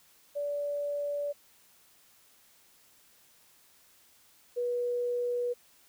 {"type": "tone pair in turn", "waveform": "sine", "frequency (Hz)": [578, 486], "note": ["D5", "B4"], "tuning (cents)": [-28, -28], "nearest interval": "minor third", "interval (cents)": 300, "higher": "first", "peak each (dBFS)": [-30, -28], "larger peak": "second", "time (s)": [[0.35, 1.33], [4.56, 5.54]], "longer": "neither", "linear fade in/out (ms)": 20, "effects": ["white hiss -62 dBFS RMS until 5.88 s"]}